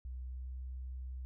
sine tone with pitch glide, 63 to 63.84 Hz, B1 to C2, +35 to -42 cents, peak -40 dBFS, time 0.05-1.25 s, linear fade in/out 0 ms, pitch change +23 cents, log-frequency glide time 0.23-0.51 s, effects none

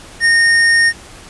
sine tone with hard clipping, 1843 Hz, A#6, 20 cents flat, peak -10 dBFS, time 0.2-0.93 s, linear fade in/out 50 ms, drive 14 dB, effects pink hiss -37 dBFS RMS until 1.29 s + resampled to 24000 Hz

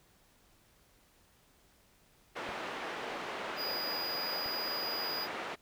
pink band-pass noise, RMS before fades -40 dBFS, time 2.35-5.56 s, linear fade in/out 20 ms, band 420 to 2500 Hz, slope 12 dB/octave
clicks, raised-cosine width 3 ms, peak -36 dBFS, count 2, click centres 2.491 / 4.461 s
square tone, 4907 Hz, D#8, 25 cents flat, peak -36 dBFS, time 3.56-5.28 s, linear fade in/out 50 ms
effects pink hiss -66 dBFS RMS until 5.61 s

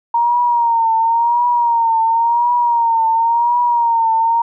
sine tone with vibrato, 932.3 Hz, A#5, in tune, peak -11 dBFS, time 0.14-4.42 s, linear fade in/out 5 ms, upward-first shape triangle, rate 0.94 Hz, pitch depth 71 cents each way, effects none

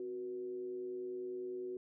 sine tone with frequency modulation, 370 Hz, F#4, in tune, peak -39 dBFS, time 0-1.77 s, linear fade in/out 2 ms, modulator 110 Hz, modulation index 0.39, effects none

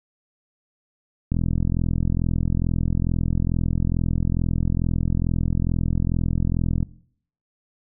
click train, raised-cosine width 5 ms, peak -10 dBFS, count 234, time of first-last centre 1.32-6.828 s, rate 42.3 Hz, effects noise-tail reverb RT60 0.6 s tail -19 dB re dry

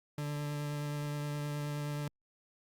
40% pulse tone with vibrato, 146.83 Hz, D3, in tune, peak -34 dBFS, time 0.18-2.08 s, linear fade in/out 2 ms, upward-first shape triangle, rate 9.5 Hz, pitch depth 13 cents each way, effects Opus 48 kbps

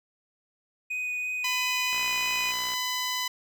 triangle tone with vibrato, 2489 Hz, D#7, in tune, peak -27 dBFS, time 0.9-2.52 s, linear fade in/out 10 ms, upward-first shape sine, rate 3 Hz, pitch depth 8 cents each way
10% pulse tone, 1003 Hz, B5, 26 cents sharp, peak -19 dBFS, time 1.44-3.28 s, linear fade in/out 5 ms
click train, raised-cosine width 0.3 ms, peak -24 dBFS, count 50, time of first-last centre 1.93-2.736 s, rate 60.8 Hz
effects none

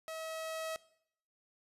sawtooth tone with level ramp, 642 Hz, E5, 46 cents flat, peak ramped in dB -37 to -33 dBFS, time 0.08-0.76 s, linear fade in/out 0 ms, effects noise-tail reverb RT60 0.7 s tail -19 dB re dry + resampled to 32000 Hz

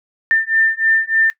sine beating tone pair, 1791 / 1794.3 Hz, A6 / A6, +30 / +33 cents, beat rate 3.3 Hz, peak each -16 dBFS, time 0.31-1.3 s, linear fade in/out 0 ms, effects noise-tail reverb RT60 0.1 s tail -18 dB re dry

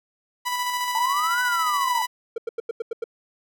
sawtooth tone with tremolo, 987.8 Hz, B5, in tune, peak -19 dBFS, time 0.45-2.07 s, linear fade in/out 20 ms, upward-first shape square, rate 14 Hz, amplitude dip 30%
sine linear two-way sweep, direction up then down, 880 to 1511 to 880 Hz, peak -22 dBFS, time 0.95-2.02 s, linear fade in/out 2 ms, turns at 1.42 s
triangle tone bursts, 459.3 Hz, A#4, 26 cents flat, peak -22 dBFS, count 7, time 2.36-3.041 s, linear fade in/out 5 ms, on 21 ms, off 89 ms
effects none

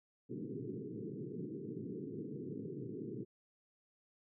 white band-pass noise, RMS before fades -44 dBFS, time 0.29-3.25 s, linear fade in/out 20 ms, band 110 to 440 Hz, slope 96 dB/octave, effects none

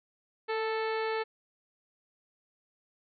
harmonic tone with a mistuned harmonic, 439.9 Hz, A4, in tune, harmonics 1 / 2 / 3 / 4 / 5 / 6 / 7 / 8 / 9 / 10, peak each -31 / -36 / -40 / -40 / -42 / -46 / -51 / -52 / -51 / -50 dBFS, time 0.48-1.24 s, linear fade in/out 20 ms, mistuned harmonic 1, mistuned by +18 cents, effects none

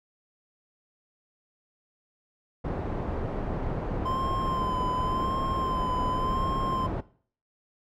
pink low-pass noise, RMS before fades -31 dBFS, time 2.64-7.01 s, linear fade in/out 10 ms, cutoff 820 Hz, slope 12 dB/octave
triangle tone with vibrato, 1036 Hz, C6, 17 cents flat, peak -26 dBFS, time 4.05-6.87 s, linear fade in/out 10 ms, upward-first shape sine, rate 0.9 Hz, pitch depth 45 cents each way
effects noise-tail reverb RT60 0.5 s tail -19 dB re dry

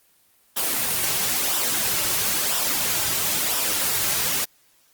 white noise with flanger, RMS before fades -23 dBFS, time 0.56-4.45 s, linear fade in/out 10 ms, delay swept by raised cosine 0.45 to 4.25 ms, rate 1 Hz, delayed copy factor -0.5, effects white hiss -60 dBFS RMS until 4.93 s + Opus 24 kbps

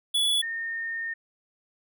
square / sine tone pair in turn, 3415 / 1829 Hz, G#7 / A#6, +48 / -33 cents, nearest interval major seventh, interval 1081 cents, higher first, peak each -22 / -29 dBFS, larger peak first, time 0.14-0.42 / 0.42-1.14 s, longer second, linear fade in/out 10 ms, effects none

